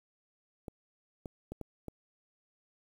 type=clicks; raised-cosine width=2 ms; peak=-27 dBFS; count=5; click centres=0.682 / 1.258 / 1.52 / 1.613 / 1.883 s; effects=9-bit